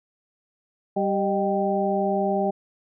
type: harmonic tone with a mistuned harmonic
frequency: 195.7 Hz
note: G3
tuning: 3 cents flat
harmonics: 1 / 2 / 3 / 4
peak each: -26 / -26 / -26 / -26 dBFS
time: 0.96-2.51 s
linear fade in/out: 10 ms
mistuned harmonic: 3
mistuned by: +74 cents
effects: none